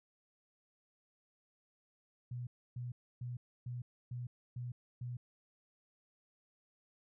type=tone bursts; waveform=sine; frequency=122.5 Hz; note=B2; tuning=14 cents flat; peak=-39 dBFS; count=7; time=2.31-5.17 s; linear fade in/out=5 ms; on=160 ms; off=290 ms; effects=none